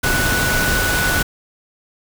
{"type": "tone in noise", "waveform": "sine", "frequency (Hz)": 1480, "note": "F#6", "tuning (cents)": 0, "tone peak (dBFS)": -19, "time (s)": [0.03, 1.23], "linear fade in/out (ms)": 10, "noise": "pink", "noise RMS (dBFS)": -19, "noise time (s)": [0.03, 1.23], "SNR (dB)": -3, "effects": []}